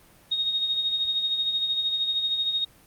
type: tone with tremolo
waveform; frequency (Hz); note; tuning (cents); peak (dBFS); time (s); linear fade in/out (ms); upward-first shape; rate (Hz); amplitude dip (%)
sine; 3729; A#7; 0; -21; 0.31-2.65; 10; sine; 13; 50
effects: pink hiss -55 dBFS RMS until 2.86 s + Opus 32 kbps